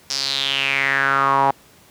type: tone with band-pass filter sweep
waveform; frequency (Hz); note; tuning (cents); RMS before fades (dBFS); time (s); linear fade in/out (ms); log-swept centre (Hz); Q
sawtooth; 137.1; C#3; -19; -19; 0.1-1.51; 5; 5400 to 850; 5.6
effects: pink hiss -50 dBFS RMS until 1.9 s + high-pass 80 Hz 12 dB/octave